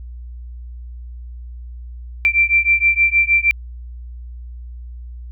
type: beating tone pair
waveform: sine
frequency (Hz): 2349 / 2355.4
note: D7 / D7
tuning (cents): 0 / +4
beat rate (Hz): 6.4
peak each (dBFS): -15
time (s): 2.25-3.51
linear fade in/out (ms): 0
effects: added 60 Hz sine -30 dBFS peak until 5.31 s